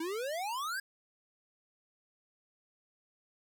square exponential sweep, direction up, 313 to 1661.2 Hz, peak -35 dBFS, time 0-0.8 s, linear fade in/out 5 ms, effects 12-bit

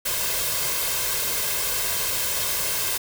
white noise with comb filter, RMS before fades -25 dBFS, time 0.05-2.98 s, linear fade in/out 10 ms, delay 1.9 ms, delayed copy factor +0.6, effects none

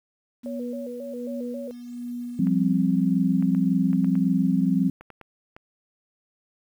sine tone with tremolo, 242.1 Hz, B3, 34 cents flat, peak -29 dBFS, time 0.43-2.76 s, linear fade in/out 20 ms, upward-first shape sine, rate 1.3 Hz, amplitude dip 60%
sine tone with vibrato, 523.3 Hz, C5, in tune, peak -33 dBFS, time 0.46-1.71 s, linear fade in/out 0 ms, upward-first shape square, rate 3.7 Hz, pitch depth 120 cents each way
sine chord, F suspended second, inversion none, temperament just, 174.61 / 196.44 / 261.9 Hz, F3 / G3 / C4, 0 / +4 / +2 cents, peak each -23 dBFS, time 2.39-4.9 s, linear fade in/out 5 ms
clicks, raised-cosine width 0.5 ms, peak -28 dBFS, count 10, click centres 2.471 / 3.425 / 3.549 / 3.931 / 4.045 / 4.154 / 5.01 / 5.103 / 5.213 / 5.565 s
effects 9-bit

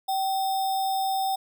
sine tone with sample-and-hold, 772 Hz, G5, 27 cents flat, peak -23 dBFS, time 0.08-1.36 s, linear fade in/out 10 ms, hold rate 4410 Hz, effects none

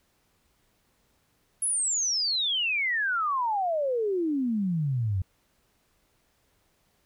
sine exponential sweep, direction down, 10870 to 89.5 Hz, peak -24 dBFS, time 1.62-5.22 s, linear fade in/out 5 ms, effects pink hiss -69 dBFS RMS until 7.05 s

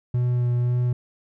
triangle tone with vibrato, 122.4 Hz, B2, 15 cents flat, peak -17 dBFS, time 0.14-0.93 s, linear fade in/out 5 ms, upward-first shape sine, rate 1.9 Hz, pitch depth 13 cents each way, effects none

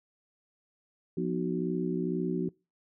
harmonic tone with a mistuned harmonic, 62.1 Hz, B1, 10 cents sharp, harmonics 3 / 4 / 5 / 6, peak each -32 / -35 / -35 / -33 dBFS, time 1.17-2.49 s, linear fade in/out 5 ms, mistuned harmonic 3, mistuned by -110 cents, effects noise-tail reverb RT60 0.3 s tail -26 dB re dry

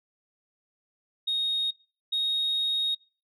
sine tone pair in turn, 3729 / 3742 Hz, A#7 / A#7, 0 / +6 cents, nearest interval unison, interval 6 cents, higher second, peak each -23 dBFS, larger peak neither, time 1.27-1.71 / 2.12-2.95 s, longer second, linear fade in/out 10 ms, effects noise-tail reverb RT60 0.4 s tail -25 dB re dry + tanh soft clip ceiling -21 dBFS

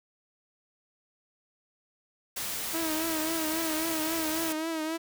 white noise, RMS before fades -34 dBFS, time 2.36-4.53 s, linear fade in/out 10 ms
sawtooth tone with vibrato, 320 Hz, D#4, 49 cents sharp, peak -26 dBFS, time 2.73-4.98 s, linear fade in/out 20 ms, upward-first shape triangle, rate 3.7 Hz, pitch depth 67 cents each way
effects none

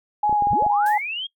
sine tone with vibrato, 830.6 Hz, G#5, in tune, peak -16 dBFS, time 0.23-0.98 s, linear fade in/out 5 ms, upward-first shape sine, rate 3.3 Hz, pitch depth 24 cents each way
clicks, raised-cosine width 2 ms, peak -19 dBFS, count 7, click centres 0.295 / 0.327 / 0.423 / 0.471 / 0.532 / 0.624 / 0.665 s
sine linear sweep, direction up, 38.89 to 3294 Hz, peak -25 dBFS, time 0.5-1.27 s, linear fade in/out 10 ms
blue noise with exponential decay, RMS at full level -35 dBFS, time 0.86-1.09 s, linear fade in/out 2 ms, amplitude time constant 50 ms
effects noise-tail reverb RT60 0.1 s tail -21 dB re dry + MP3 96 kbps

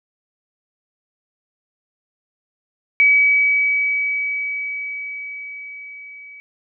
sine tone with level ramp, 2278 Hz, C#7, 47 cents sharp, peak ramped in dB -9 to -37 dBFS, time 3-6.4 s, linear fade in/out 0 ms, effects none

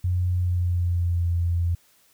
sine tone with pitch glide, 90 to 85.89 Hz, F#2 to F2, -47 to -28 cents, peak -20 dBFS, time 0.04-1.75 s, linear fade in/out 5 ms, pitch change -81 cents, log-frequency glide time 0.3-1.29 s, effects white hiss -60 dBFS RMS until 2.13 s

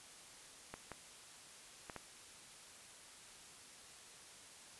clicks, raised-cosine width 0.5 ms, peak -30 dBFS, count 4, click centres 0.74 / 0.917 / 1.898 / 1.963 s, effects white hiss -57 dBFS RMS until 4.79 s + resampled to 24000 Hz

